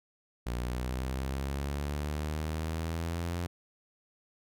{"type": "linear sweep", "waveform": "sawtooth", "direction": "up", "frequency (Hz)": [59.1, 87.31], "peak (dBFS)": -28, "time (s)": [0.46, 3.47], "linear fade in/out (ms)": 10, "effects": []}